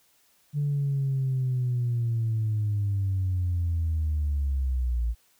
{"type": "linear sweep", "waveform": "sine", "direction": "down", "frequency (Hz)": [146.83, 56], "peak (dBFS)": -22, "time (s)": [0.53, 5.15], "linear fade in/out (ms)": 50, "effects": ["tanh soft clip ceiling -20 dBFS", "white hiss -64 dBFS RMS until 5.39 s"]}